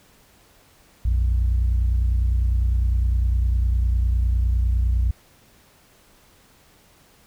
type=tone pair together; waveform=sine; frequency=59.82 / 89.7 Hz; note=A#1 / F2; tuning=+45 / +47 cents; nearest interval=perfect fifth; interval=702 cents; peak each=-16 / -24 dBFS; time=1.05-5.11 s; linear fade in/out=5 ms; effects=tanh soft clip ceiling -13 dBFS + pink hiss -55 dBFS RMS until 7.26 s